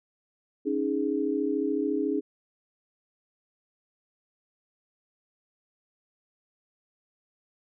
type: chord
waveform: sine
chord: C# suspended second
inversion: none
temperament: equal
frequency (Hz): 277.2 / 311.1 / 415.3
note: C#4 / D#4 / G#4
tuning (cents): 0 / 0 / 0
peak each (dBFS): -29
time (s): 0.65-2.21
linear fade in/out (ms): 20
effects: none